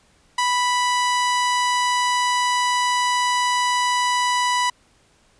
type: tone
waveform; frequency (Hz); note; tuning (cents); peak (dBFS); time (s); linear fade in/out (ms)
sawtooth; 987; B5; -1; -14; 0.38-4.7; 5
effects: pink hiss -58 dBFS RMS until 5.39 s + resampled to 22050 Hz